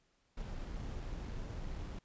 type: noise with sample-and-hold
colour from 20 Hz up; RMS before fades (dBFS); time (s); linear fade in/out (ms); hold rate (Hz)
brown; -42; 0.37-1.99; 5; 6300
effects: pink hiss -75 dBFS RMS until 2.04 s + resampled to 16000 Hz